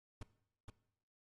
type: noise with echo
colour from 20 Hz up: brown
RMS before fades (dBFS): -42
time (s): 0.21-0.23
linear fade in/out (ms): 5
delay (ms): 470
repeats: 1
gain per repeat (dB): -4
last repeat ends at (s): 0.7
effects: noise-tail reverb RT60 0.7 s tail -17 dB re dry + AAC 32 kbps